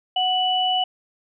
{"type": "tone pair together", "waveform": "sine", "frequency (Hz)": [740, 2960], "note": ["F#5", "F#7"], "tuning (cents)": [0, 0], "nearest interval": "2 octaves", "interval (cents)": 2400, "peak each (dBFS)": -21, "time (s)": [0.16, 0.84], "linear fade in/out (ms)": 5, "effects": []}